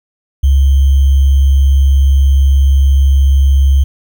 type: tone with sample-and-hold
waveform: sine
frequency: 68.4 Hz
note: C#2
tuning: 23 cents flat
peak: -5 dBFS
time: 0.43-3.84 s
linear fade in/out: 10 ms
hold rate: 3150 Hz
effects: none